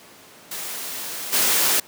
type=noise with level steps; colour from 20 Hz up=white; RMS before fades=-31 / -19 dBFS; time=0.51-1.8 s; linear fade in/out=5 ms; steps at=1.32 s; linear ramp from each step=20 ms; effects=pink hiss -46 dBFS RMS until 1.87 s + high-pass 200 Hz 12 dB/octave